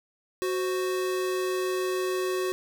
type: tone pair together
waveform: square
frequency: 370 / 523.3 Hz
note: F#4 / C5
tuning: 0 / 0 cents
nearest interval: tritone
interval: 600 cents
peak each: -27 / -37 dBFS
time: 0.42-2.52 s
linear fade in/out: 0 ms
effects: none